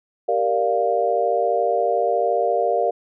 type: chord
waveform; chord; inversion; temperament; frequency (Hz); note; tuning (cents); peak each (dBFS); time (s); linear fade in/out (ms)
sine; G minor seventh; none; equal; 392 / 466.2 / 587.3 / 698.5; G4 / Bb4 / D5 / F5; 0 / 0 / 0 / 0; -26 / -22 / -23 / -21; 0.28-2.91; 10
effects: none